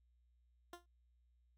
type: tone with exponential decay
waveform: 15% pulse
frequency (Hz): 349.2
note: F4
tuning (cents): 0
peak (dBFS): -40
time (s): 0.73-0.86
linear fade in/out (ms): 2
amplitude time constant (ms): 27
effects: added 60 Hz sine -70 dBFS peak until 1.57 s